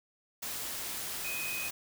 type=tone in noise; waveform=sine; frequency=2505 Hz; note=D#7; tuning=11 cents sharp; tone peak=-36 dBFS; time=1.24-1.69 s; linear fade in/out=10 ms; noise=white; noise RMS=-38 dBFS; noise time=0.42-1.71 s; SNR=-1 dB; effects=none

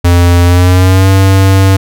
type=tone with pitch glide; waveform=square; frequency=87.31 to 96.32 Hz; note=F2 to G2; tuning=0 to -30 cents; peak=-4 dBFS; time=0.04-1.77 s; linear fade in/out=10 ms; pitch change=+170 cents; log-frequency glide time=0.44-1.1 s; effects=none

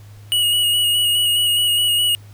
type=tone with vibrato; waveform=square; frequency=2900 Hz; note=F#7; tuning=35 cents flat; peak=-15 dBFS; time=0.32-2.15 s; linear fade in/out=0 ms; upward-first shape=square; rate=4.8 Hz; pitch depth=20 cents each way; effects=added 103 Hz sine -38 dBFS peak until 2.33 s + pink hiss -51 dBFS RMS until 2.33 s

